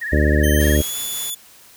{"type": "tone with vibrato", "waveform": "sine", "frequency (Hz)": 1780, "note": "A6", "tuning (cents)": 20, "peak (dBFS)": -23, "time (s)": [0.01, 0.77], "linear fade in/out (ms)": 10, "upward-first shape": "sine", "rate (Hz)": 19, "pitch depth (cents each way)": 100}
{"type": "harmonic tone", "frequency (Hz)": 74.6, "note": "D2", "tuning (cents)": 28, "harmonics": [1, 2, 3, 4, 5, 6, 7, 8], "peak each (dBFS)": [-15, -24, -23, -22, -24, -27, -29, -25], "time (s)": [0.12, 0.82], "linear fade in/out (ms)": 10}
{"type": "tone with pitch glide", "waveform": "5% pulse", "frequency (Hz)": [3097, 3456], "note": ["G7", "A7"], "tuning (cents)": [-22, -32], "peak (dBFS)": -17, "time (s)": [0.43, 1.35], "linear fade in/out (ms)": 10, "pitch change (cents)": 190, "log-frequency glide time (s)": [0.54, 0.97]}
{"type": "noise with tremolo", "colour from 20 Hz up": "white", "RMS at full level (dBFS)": -32, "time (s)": [0.6, 1.3], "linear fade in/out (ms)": 0, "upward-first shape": "triangle", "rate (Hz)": 5.5, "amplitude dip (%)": 25}
{"effects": ["white hiss -47 dBFS RMS until 1.76 s"]}